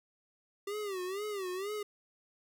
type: tone with vibrato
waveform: square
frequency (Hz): 392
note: G4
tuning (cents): 0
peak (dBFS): -36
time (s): 0.67-1.83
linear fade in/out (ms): 5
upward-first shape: sine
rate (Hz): 2.1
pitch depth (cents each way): 140
effects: none